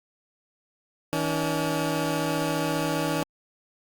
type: tone pair together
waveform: 15% pulse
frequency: 159.89 / 284.9 Hz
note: D#3 / C#4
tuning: +47 / +48 cents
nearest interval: minor seventh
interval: 1001 cents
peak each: -21 dBFS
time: 1.13-3.23 s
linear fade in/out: 0 ms
effects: Opus 48 kbps